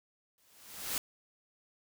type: noise with exponential growth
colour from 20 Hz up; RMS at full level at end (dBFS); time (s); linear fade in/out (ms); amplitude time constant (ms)
white; -32; 0.38-0.98; 1; 130
effects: none